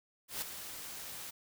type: noise with ADSR envelope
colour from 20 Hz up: white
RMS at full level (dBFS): -36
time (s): 0.28-1.31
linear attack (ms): 140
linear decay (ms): 5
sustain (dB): -9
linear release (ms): 12
effects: none